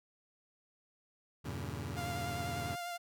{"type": "chord", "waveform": "sawtooth", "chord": "E diminished seventh", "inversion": "none", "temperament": "just", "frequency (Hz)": [82.41, 98.89, 118.67, 142.4], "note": ["E2", "G2", "Bb2", "Db3"], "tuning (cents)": [0, 16, 31, 47], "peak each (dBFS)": -40, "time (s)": [1.44, 2.76], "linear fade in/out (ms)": 20}
{"type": "tone with vibrato", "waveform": "sawtooth", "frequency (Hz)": 698.5, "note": "F5", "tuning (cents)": 0, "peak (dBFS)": -35, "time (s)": [1.96, 2.98], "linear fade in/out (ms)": 20, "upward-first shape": "sine", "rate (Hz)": 10, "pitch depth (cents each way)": 22}
{"effects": []}